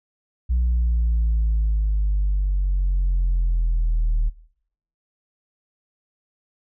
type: exponential sweep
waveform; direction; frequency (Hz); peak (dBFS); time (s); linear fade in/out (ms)
sine; down; 61.3 to 38.39; -15; 0.49-4.3; 20
effects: noise-tail reverb RT60 0.7 s tail -21 dB re dry + tanh soft clip ceiling -15 dBFS